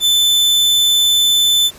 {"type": "tone", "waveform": "40% pulse", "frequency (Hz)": 3520, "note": "A7", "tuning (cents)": 0, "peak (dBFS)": -9, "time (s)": [0, 1.71], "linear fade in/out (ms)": 50, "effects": ["pink hiss -40 dBFS RMS until 1.78 s", "resampled to 32000 Hz"]}